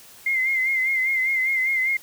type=tone with vibrato; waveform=sine; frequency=2093 Hz; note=C7; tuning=in tune; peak=-19 dBFS; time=0.26-1.97 s; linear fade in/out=5 ms; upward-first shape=sine; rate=5 Hz; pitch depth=50 cents each way; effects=white hiss -47 dBFS RMS until 2.02 s